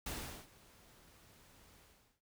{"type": "noise with ADSR envelope", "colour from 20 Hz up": "pink", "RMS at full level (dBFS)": -41, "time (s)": [0.06, 2.21], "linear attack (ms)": 5, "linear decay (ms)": 400, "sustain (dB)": -22, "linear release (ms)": 410, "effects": []}